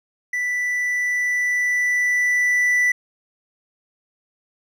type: tone with level ramp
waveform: triangle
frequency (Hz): 1975.5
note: B6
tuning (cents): 0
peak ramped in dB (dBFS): -19 to -13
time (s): 0.33-2.92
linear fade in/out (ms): 5
effects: none